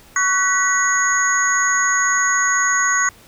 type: tone cluster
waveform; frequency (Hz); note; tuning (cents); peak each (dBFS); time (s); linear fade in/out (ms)
sine; 1124 / 1492 / 1946 / 6670; C#6 / F#6 / B6 / G#8; +24 / +14 / -26 / +7; -20; 0.16-3.09; 2
effects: pink hiss -47 dBFS RMS until 3.27 s